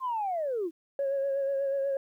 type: linear sweep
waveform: sine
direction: down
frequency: 1068 to 305.4 Hz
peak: -27 dBFS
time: 0-0.71 s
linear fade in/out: 50 ms
type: tone with vibrato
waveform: sine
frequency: 550 Hz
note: C#5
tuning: 14 cents flat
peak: -25 dBFS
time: 0.99-1.97 s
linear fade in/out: 2 ms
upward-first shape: sine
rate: 8.2 Hz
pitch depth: 28 cents each way
effects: tanh soft clip ceiling -23 dBFS + 11-bit